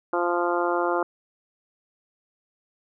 harmonic tone, 174.2 Hz, F3, 4 cents flat, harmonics 2 / 3 / 4 / 5 / 6 / 7 / 8, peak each -26 / -28 / -29 / -30 / -31 / -31 / -32 dBFS, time 0.13-1.03 s, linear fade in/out 2 ms, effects none

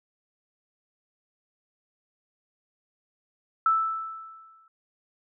sine tone with exponential decay, 1318.5 Hz, E6, in tune, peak -17 dBFS, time 3.66-4.68 s, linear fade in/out 2 ms, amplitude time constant 220 ms, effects none

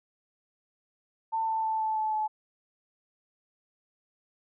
sine tone with pitch steps, 894 / 887.3 / 880.7 / 874.1 / 867.5 / 861.1 Hz, A5 / A5 / A5 / A5 / A5 / A5, +27 / +14 / +1 / -12 / -25 / -38 cents, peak -26 dBFS, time 1.32-2.28 s, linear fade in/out 20 ms, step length 160 ms, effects none

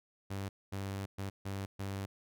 sawtooth tone bursts at uneven times, 98 Hz, G2, in tune, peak -33 dBFS, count 5, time 0.3-0.49 / 0.72-1.06 / 1.18-1.3 / 1.45-1.66 / 1.79-2.06 s, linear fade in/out 10 ms, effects none

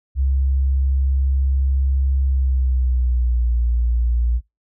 sine tone with pitch glide, 67.1 to 59.09 Hz, C2 to A#1, +44 to +24 cents, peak -15 dBFS, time 0.15-4.41 s, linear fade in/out 50 ms, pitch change -220 cents, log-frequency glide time 2.23-3.5 s, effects noise-tail reverb RT60 0.2 s tail -23 dB re dry

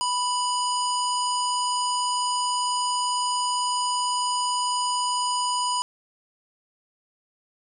harmonic tone, 987.8 Hz, B5, in tune, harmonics 1 / 3 / 5 / 7 / 9, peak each -24 / -32 / -31 / -34 / -34 dBFS, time 0.01-5.82 s, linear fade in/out 0 ms, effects 10-bit

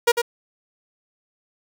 sawtooth tone with echo, 474.9 Hz, A#4, 32 cents sharp, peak -9 dBFS, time 0.07-0.12 s, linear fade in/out 10 ms, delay 99 ms, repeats 1, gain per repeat -6 dB, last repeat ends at 0.219 s, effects 8-bit

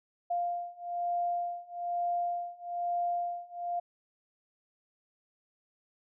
sine beating tone pair, 698.5 / 699.6 Hz, F5 / F5, 0 / +3 cents, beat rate 1.1 Hz, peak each -34 / -33 dBFS, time 0.3-3.8 s, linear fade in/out 10 ms, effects none

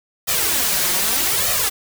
white noise with flanger, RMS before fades -19 dBFS, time 0.27-1.7 s, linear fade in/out 20 ms, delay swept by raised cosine 1.6 to 5.6 ms, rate 0.82 Hz, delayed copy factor +0.8, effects none

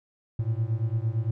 triangle beating tone pair, 108.5 / 117.3 Hz, A2 / A#2, -24 / +11 cents, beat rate 8.8 Hz, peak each -25 / -26 dBFS, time 0.39-1.31 s, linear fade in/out 5 ms, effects none

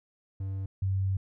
triangle / sine tone pair in turn, 96.6 / 96.04 Hz, G2 / G2, -25 / -35 cents, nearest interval unison, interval 10 cents, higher first, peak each -29 / -25 dBFS, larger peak second, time 0.4-0.66 / 0.82-1.17 s, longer second, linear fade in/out 5 ms, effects none

